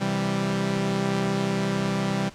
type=chord; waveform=sawtooth; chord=C major; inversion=none; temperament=equal; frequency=130.81 / 164.81 / 196 Hz; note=C3 / E3 / G3; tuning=0 / 0 / 0 cents; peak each=-26 / -26 / -21 dBFS; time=0-2.3 s; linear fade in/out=20 ms; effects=pink hiss -48 dBFS RMS until 2.34 s + low-pass 7000 Hz 12 dB/octave